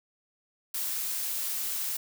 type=noise; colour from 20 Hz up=blue; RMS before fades=-32 dBFS; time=0.74-1.97 s; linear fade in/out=5 ms; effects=none